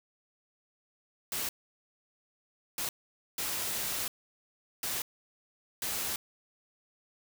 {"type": "noise bursts at uneven times", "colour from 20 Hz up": "white", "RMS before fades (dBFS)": -34, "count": 5, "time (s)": [[1.32, 1.49], [2.78, 2.89], [3.38, 4.08], [4.83, 5.02], [5.82, 6.16]], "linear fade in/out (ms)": 2, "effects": []}